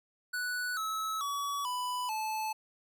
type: tone with pitch steps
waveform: square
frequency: 1480 / 1295.9 / 1134.7 / 993.5 / 869.9 Hz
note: F#6 / E6 / C#6 / B5 / A5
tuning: 0 / -30 / +40 / +10 / -20 cents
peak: -33 dBFS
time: 0.33-2.53 s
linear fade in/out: 10 ms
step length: 440 ms
effects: none